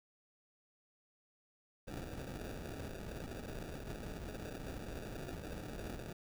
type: noise with sample-and-hold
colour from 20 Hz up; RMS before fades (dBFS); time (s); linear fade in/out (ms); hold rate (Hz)
pink; -45; 1.87-6.13; 10; 1050
effects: none